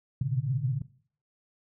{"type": "tone cluster", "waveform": "sine", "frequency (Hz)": [113.2, 124.5, 130.9, 147.1], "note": ["A2", "B2", "C3", "D3"], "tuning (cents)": [50, 14, 1, 3], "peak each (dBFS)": [-35, -33, -29, -32], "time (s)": [0.21, 0.82], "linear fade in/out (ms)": 5, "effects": ["noise-tail reverb RT60 0.5 s tail -18 dB re dry"]}